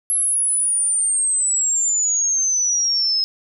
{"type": "exponential sweep", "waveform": "sine", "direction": "down", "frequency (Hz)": [11175, 5120], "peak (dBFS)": -16, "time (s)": [0.1, 3.24], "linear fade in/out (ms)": 0, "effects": []}